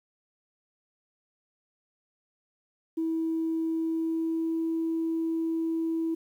sine tone with pitch glide, 324.8 to 326.9 Hz, E4 to E4, -26 to -14 cents, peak -25 dBFS, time 2.97-6.15 s, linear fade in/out 10 ms, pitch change +12 cents, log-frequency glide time 3.68-4.67 s, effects tanh soft clip ceiling -21 dBFS + 10-bit

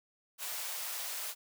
white high-pass noise, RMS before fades -39 dBFS, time 0.38-1.35 s, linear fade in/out 50 ms, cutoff 540 Hz, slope 24 dB/octave, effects none

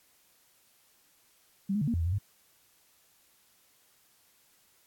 sine tone with pitch steps, 195.8 / 209.9 / 145.8 / 233.8 / 85.4 / 82.3 / 88.5 / 100.5 Hz, G3 / G#3 / D3 / A#3 / F2 / E2 / F2 / G2, -2 / +19 / -12 / +5 / -38 / -2 / +23 / +44 cents, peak -26 dBFS, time 1.69-2.186 s, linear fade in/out 10 ms, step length 62 ms, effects white hiss -65 dBFS RMS until 4.86 s + AAC 64 kbps

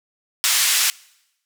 white band-pass noise, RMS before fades -18 dBFS, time 0.44-0.9 s, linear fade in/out 0 ms, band 1600 to 9100 Hz, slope 12 dB/octave, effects noise-tail reverb RT60 0.9 s tail -24 dB re dry

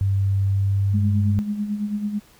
sine tone with pitch glide, 98 to 99.25 Hz, G2 to G2, 0 to +22 cents, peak -17 dBFS, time 0.01-1.39 s, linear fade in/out 0 ms, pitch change +22 cents, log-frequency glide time 0.45-0.93 s
sine tone with tremolo, 207.7 Hz, G#3, in tune, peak -20 dBFS, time 0.93-2.2 s, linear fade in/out 20 ms, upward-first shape sine, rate 9.1 Hz, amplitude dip 60%
effects pink hiss -53 dBFS RMS until 2.39 s

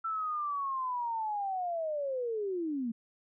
sine linear sweep, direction down, 1339 to 220 Hz, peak -31 dBFS, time 0.04-2.92 s, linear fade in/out 10 ms, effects none

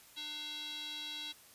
square tone with band-pass filter, 300 Hz, D4, 37 cents sharp, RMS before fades -43 dBFS, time 0.16-1.33 s, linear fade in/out 20 ms, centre 3700 Hz, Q 7.8, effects white hiss -59 dBFS RMS until 1.54 s + resampled to 32000 Hz

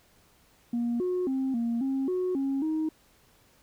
sine tone with pitch steps, 237.1 / 363.1 / 265 / 233.5 / 268.6 / 366.1 / 272.5 / 314.1 Hz, A#3 / F#4 / C4 / A#3 / C4 / F#4 / C#4 / D#4, +30 / -33 / +22 / +3 / +46 / -18 / -29 / +16 cents, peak -24 dBFS, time 0.73-2.89 s, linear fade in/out 5 ms, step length 270 ms, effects tanh soft clip ceiling -23 dBFS + pink hiss -62 dBFS RMS until 3.62 s

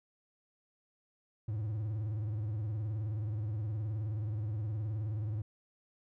triangle tone with vibrato, 107 Hz, A2, 48 cents flat, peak -31 dBFS, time 1.48-5.42 s, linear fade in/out 5 ms, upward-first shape triangle, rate 19 Hz, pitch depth 140 cents each way, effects none

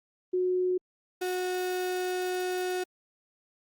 sine / 35% pulse tone pair in turn, 365.4 / 365.4 Hz, F#4 / F#4, -22 / -22 cents, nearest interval unison, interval 0 cents, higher neither, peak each -24 / -27 dBFS, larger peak first, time 0.33-0.78 / 1.21-2.84 s, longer second, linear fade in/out 10 ms, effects Opus 24 kbps

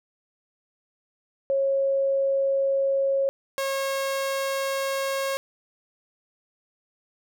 sine / sawtooth tone pair in turn, 546 / 543.9 Hz, C#5 / C#5, -26 / -33 cents, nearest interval unison, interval 7 cents, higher first, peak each -20 / -21 dBFS, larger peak first, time 1.5-3.29 / 3.58-5.37 s, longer neither, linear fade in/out 0 ms, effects none

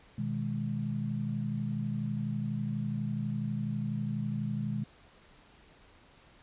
sine chord, G# minor, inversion first, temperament equal, 123.47 / 155.56 / 207.7 Hz, B2 / D#3 / G#3, 0 / 0 / 0 cents, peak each -35 / -36 / -34 dBFS, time 0.18-4.84 s, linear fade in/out 5 ms, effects pink hiss -59 dBFS RMS until 6.42 s + resampled to 8000 Hz

